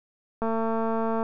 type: click train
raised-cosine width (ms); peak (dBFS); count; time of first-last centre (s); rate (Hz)
1; -15; 183; 0.42-1.229; 225
effects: none